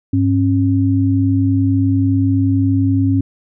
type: tone pair together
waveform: sine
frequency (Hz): 101.1 / 271.8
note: G#2 / C#4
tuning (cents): -46 / -34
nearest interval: octave + perfect fourth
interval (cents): 1712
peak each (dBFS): -14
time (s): 0.13-3.21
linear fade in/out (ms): 5
effects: none